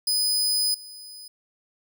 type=tone with level steps; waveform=sawtooth; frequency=5000 Hz; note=D#8; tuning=8 cents sharp; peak=-18 / -37 dBFS; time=0.07-1.28 s; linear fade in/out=5 ms; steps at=0.74 s; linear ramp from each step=5 ms; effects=none